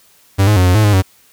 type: tone with pitch steps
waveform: 45% pulse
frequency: 97.6 / 105.5 / 91.2 / 90.2 / 107.8 / 103.5 / 94.6 Hz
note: G2 / G#2 / F#2 / F#2 / A2 / G#2 / F#2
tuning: -7 / +28 / -24 / -44 / -35 / -5 / +39 cents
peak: -8 dBFS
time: 0.38-1.024 s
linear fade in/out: 20 ms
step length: 92 ms
effects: white hiss -50 dBFS RMS until 1.32 s